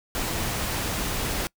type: noise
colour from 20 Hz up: pink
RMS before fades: -28 dBFS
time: 0.15-1.47 s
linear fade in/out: 0 ms
effects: noise-tail reverb RT60 0.1 s tail -25 dB re dry